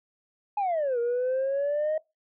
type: exponential two-way sweep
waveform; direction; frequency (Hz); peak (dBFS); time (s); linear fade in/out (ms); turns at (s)
sine; down then up; 848 to 468 to 630; -22; 0.57-1.98; 5; 0.99
effects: noise-tail reverb RT60 0.2 s tail -22 dB re dry + tanh soft clip ceiling -22 dBFS